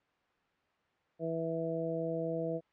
harmonic tone, 164 Hz, E3, 9 cents flat, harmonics 1 / 2 / 3 / 4, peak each -39 / -39 / -36 / -38 dBFS, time 1.19-2.61 s, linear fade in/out 50 ms, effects white hiss -72 dBFS RMS until 2.72 s + low-pass 2000 Hz 12 dB/octave

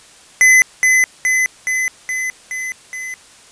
square tone with echo, 2024 Hz, B6, 42 cents sharp, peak -7 dBFS, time 0.41-0.62 s, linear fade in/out 0 ms, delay 420 ms, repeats 6, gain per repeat -3 dB, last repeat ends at 3.14 s, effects white hiss -44 dBFS RMS until 3.51 s + resampled to 22050 Hz

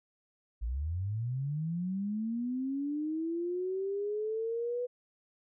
sine linear sweep, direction up, 51.91 to 495.7 Hz, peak -31 dBFS, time 0.61-4.87 s, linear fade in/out 20 ms, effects none

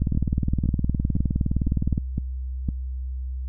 two click trains, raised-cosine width 5 ms, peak -10 / -12 dBFS, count 39 / 6, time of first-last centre 0.02-1.979 / 0.15-2.688 s, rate 19.4 / 1.97 Hz, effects added 64 Hz sine -27 dBFS peak until 3.48 s

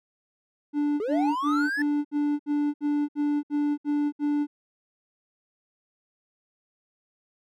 triangle tone bursts, 292.8 Hz, D4, 5 cents flat, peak -20 dBFS, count 11, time 0.73-4.47 s, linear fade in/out 50 ms, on 280 ms, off 66 ms
triangle linear sweep, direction up, 392 to 1772 Hz, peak -24 dBFS, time 1-1.82 s, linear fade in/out 2 ms
effects none

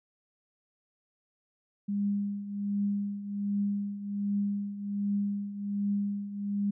sine tone with tremolo, 202.3 Hz, G#3, 45 cents flat, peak -25 dBFS, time 1.88-6.71 s, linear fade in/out 10 ms, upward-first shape triangle, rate 1.3 Hz, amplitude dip 75%, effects none

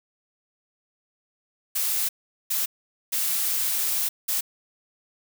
blue noise bursts at uneven times, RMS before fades -25 dBFS, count 4, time 1.75-2.09 / 2.5-2.66 / 3.12-4.09 / 4.28-4.41 s, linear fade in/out 10 ms, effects none

